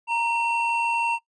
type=tone pair together; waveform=triangle; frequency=932.6 / 2712 Hz; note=A#5 / E7; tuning=+1 / +49 cents; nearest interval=octave + tritone; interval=1848 cents; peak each=-21 / -25 dBFS; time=0.07-1.19 s; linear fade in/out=50 ms; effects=noise-tail reverb RT60 0.1 s tail -17 dB re dry + resampled to 22050 Hz